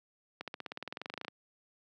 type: accelerating click train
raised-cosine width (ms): 0.3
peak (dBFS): -23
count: 19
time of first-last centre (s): 0.41-1.282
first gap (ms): 67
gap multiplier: 0.96
effects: high-pass 200 Hz 12 dB/octave